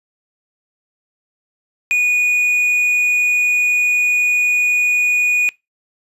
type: tone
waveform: triangle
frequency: 2462 Hz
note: D#7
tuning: 19 cents flat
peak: -10 dBFS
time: 1.91-5.49 s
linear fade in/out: 0 ms
effects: noise-tail reverb RT60 0.2 s tail -23 dB re dry + resampled to 32000 Hz